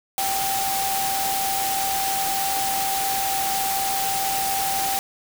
sine tone in noise, 780 Hz, G5, 9 cents flat, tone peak -24 dBFS, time 0.18-4.99 s, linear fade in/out 0 ms, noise white, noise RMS -26 dBFS, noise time 0.18-4.99 s, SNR -1 dB, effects none

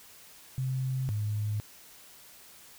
sine tone pair in turn, 130.81 / 105.43 Hz, C3 / G#2, 0 / +27 cents, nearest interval major third, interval 373 cents, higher first, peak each -28 dBFS, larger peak neither, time 0.58-1.09 / 1.09-1.6 s, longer neither, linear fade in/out 0 ms, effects white hiss -53 dBFS RMS until 2.78 s

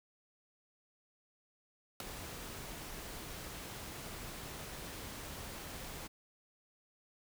pink noise with ADSR envelope, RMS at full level -36 dBFS, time 2-6.08 s, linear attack 3 ms, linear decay 5 ms, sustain -10 dB, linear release 18 ms, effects none

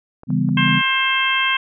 clicks, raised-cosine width 1 ms, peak -25 dBFS, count 5, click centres 0.234 / 0.304 / 0.49 / 0.571 / 0.679 s
sine chord, C# half-diminished seventh, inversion none, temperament just, 138.59 / 166.31 / 199.57 / 249.5 Hz, C#3 / E3 / G3 / B3, 0 / +16 / +31 / +18 cents, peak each -21 dBFS, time 0.27-0.82 s, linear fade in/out 50 ms
harmonic tone, 530 Hz, C5, 22 cents sharp, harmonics 2 / 3 / 4 / 5 / 6, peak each -22 / -22 / -22 / -22 / -22 dBFS, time 0.57-1.57 s, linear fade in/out 5 ms
effects none

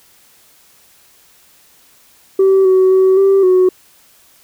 sine tone with pitch steps, 384.9 / 375.2 / 377.9 / 390.1 / 368.8 Hz, G4 / F#4 / F#4 / G4 / F#4, -32 / +24 / +37 / -8 / -6 cents, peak -5 dBFS, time 2.39-3.69 s, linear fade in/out 5 ms, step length 260 ms, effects tanh soft clip ceiling -5 dBFS + white hiss -49 dBFS RMS until 4.43 s

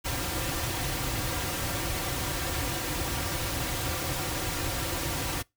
pink noise with comb filter, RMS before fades -31 dBFS, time 0.04-5.43 s, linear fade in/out 20 ms, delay 4.7 ms, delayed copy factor -0.7, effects noise-tail reverb RT60 0.2 s tail -24 dB re dry

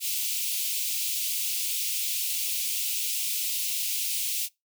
white high-pass noise, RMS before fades -29 dBFS, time 0-4.49 s, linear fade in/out 50 ms, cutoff 2400 Hz, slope 48 dB/octave, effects noise-tail reverb RT60 0.2 s tail -23 dB re dry

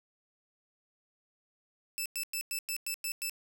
10% pulse tone bursts, 2637 Hz, E7, in tune, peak -24 dBFS, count 8, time 1.98-3.296 s, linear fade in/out 0 ms, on 77 ms, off 100 ms, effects none

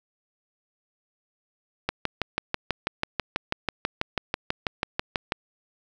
click train, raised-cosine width 0.3 ms, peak -8 dBFS, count 22, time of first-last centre 1.89-5.321 s, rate 6.12 Hz, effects none

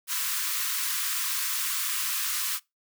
white high-pass noise, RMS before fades -29 dBFS, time 0.07-2.6 s, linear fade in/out 50 ms, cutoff 1000 Hz, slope 96 dB/octave, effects noise-tail reverb RT60 0.2 s tail -23 dB re dry

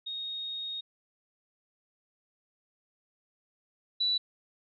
sine tone pair in turn, 3729 / 3951 Hz, A#7 / B7, 0 / 0 cents, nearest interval minor second, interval 100 cents, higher second, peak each -34 / -25 dBFS, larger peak second, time 0.06-0.81 / 4-4.18 s, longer first, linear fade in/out 10 ms, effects none

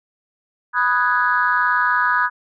sine chord, G# minor seventh, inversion first, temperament equal, 987.8 / 1244.5 / 1480 / 1661.2 Hz, B5 / D#6 / F#6 / G#6, 0 / 0 / 0 / 0 cents, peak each -20 dBFS, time 0.73-2.3 s, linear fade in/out 50 ms, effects tanh soft clip ceiling -5 dBFS

